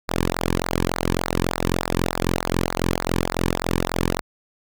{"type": "tone with flanger", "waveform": "sawtooth", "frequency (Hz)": 43.65, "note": "F1", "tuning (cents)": 0, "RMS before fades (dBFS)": -23, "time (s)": [0.08, 4.21], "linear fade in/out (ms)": 10, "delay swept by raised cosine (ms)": [0.31, 1.51], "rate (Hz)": 3.4, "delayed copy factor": -0.95, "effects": []}